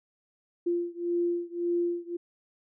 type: beating tone pair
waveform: sine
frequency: 345.7 / 347.5 Hz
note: F4 / F4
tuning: -18 / -9 cents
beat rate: 1.8 Hz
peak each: -29 / -30 dBFS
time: 0.66-2.17 s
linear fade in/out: 10 ms
effects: none